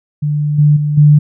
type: tone with level steps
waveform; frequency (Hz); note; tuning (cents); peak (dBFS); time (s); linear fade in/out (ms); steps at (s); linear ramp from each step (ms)
sine; 148.3; D3; +17; -12 / -5 / -12 / -3; 0.22-1.19; 10; 0.58 / 0.76 / 0.97; 10
effects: none